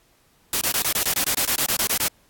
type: noise bursts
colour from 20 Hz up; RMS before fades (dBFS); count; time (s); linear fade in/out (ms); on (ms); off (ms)
white; -22; 15; 0.53-2.082; 2; 82; 23
effects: pink hiss -60 dBFS RMS until 2.29 s + AAC 64 kbps